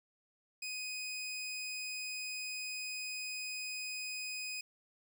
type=tone; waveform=20% pulse; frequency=2500 Hz; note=D#7; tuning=8 cents sharp; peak=-34 dBFS; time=0.62-4.61 s; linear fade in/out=5 ms; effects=none